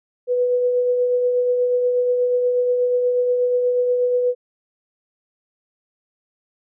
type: tone with tremolo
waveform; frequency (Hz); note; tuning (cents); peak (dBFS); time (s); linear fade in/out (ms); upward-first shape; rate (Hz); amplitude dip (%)
sine; 493.9; B4; 0; -14; 0.27-4.35; 50; triangle; 8.3; 35
effects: none